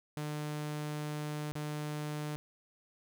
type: tone with dropouts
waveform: sawtooth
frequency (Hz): 150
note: D3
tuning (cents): +37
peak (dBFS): -32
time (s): 0.17-2.36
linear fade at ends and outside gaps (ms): 0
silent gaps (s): 1.52-1.554
effects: none